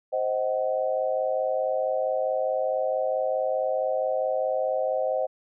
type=chord; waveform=sine; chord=C diminished; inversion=none; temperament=just; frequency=523.3 / 627.9 / 753.5 Hz; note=C5 / Eb5 / Gb5; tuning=0 / +16 / +31 cents; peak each=-26 / -27 / -31 dBFS; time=0.12-5.27 s; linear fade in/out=20 ms; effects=none